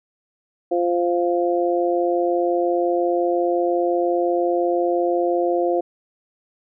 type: harmonic tone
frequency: 174.3 Hz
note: F3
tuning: 3 cents flat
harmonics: 2 / 3 / 4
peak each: -20 / -22 / -23 dBFS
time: 0.71-5.81 s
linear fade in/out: 10 ms
effects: none